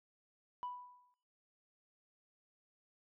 sine tone with exponential decay, 987.8 Hz, B5, in tune, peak -36 dBFS, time 0.63-1.14 s, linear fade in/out 0 ms, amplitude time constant 110 ms, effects noise-tail reverb RT60 0.7 s tail -20 dB re dry + tanh soft clip ceiling -36 dBFS

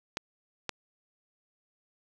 clicks, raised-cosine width 0.2 ms, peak -14 dBFS, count 2, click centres 0.171 / 0.693 s, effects none

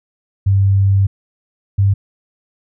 sine tone pair in turn, 98 / 98.97 Hz, G2 / G2, 0 / +17 cents, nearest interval unison, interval 17 cents, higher second, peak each -9 dBFS, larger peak neither, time 0.46-1.07 / 1.78-1.94 s, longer first, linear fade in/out 10 ms, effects none

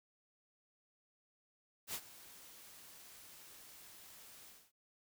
white noise with ADSR envelope, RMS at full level -40 dBFS, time 1.87-4.72 s, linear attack 69 ms, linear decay 62 ms, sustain -17 dB, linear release 250 ms, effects none

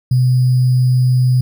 sine tone with sample-and-hold, 126.7 Hz, B2, 45 cents sharp, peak -9 dBFS, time 0.11-1.41 s, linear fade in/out 5 ms, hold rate 4900 Hz, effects none

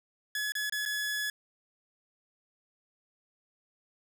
sawtooth tone with dropouts, 1699 Hz, G#6, 39 cents sharp, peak -27 dBFS, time 0.35-1.3 s, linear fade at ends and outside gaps 2 ms, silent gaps 0.521-0.552 / 0.697-0.723 / 0.853-0.859 s, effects none

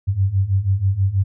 sine beating tone pair, 93.5 / 99.7 Hz, F#2 / G2, +19 / +30 cents, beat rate 6.2 Hz, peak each -20 / -17 dBFS, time 0.07-1.24 s, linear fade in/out 20 ms, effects none

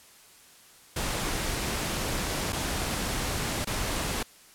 pink noise with dropouts, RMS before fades -30 dBFS, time 0.96-4.23 s, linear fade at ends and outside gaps 5 ms, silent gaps 2.524-2.528 / 3.647-3.67 s, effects white hiss -54 dBFS RMS until 4.54 s + low-pass 12000 Hz 12 dB/octave

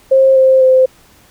sine tone with pitch steps, 532 / 525.3 / 518.6 Hz, C5 / C5 / C5, +29 / +7 / -15 cents, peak -5 dBFS, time 0.11-0.86 s, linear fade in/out 10 ms, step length 250 ms, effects pink hiss -47 dBFS RMS until 1.3 s

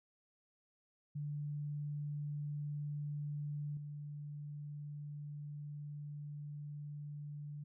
sine tone with level steps, 146.83 Hz, D3, in tune, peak -38 / -43 dBFS, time 1.15-7.64 s, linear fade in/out 10 ms, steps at 3.77 s, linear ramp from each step 2 ms, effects none

